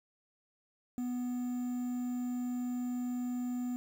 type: tone with quantisation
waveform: triangle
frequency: 246.9 Hz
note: B3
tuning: in tune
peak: -31 dBFS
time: 0.98-3.76 s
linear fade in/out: 0 ms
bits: 9
effects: none